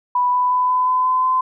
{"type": "tone with pitch steps", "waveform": "sine", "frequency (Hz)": [987.8, 994.1, 1000.4, 1006.8, 1013.2, 1019.7, 1026.2], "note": ["B5", "B5", "B5", "B5", "B5", "C6", "C6"], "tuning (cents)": [0, 11, 22, 33, 44, -45, -34], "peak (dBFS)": -14, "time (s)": [0.15, 1.41], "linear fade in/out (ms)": 5, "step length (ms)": 180, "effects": []}